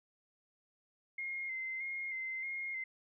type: tone with vibrato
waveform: sine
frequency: 2106 Hz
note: C7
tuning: 11 cents sharp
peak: -37 dBFS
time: 1.18-2.84 s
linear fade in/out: 5 ms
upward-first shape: square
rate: 1.6 Hz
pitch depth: 28 cents each way
effects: none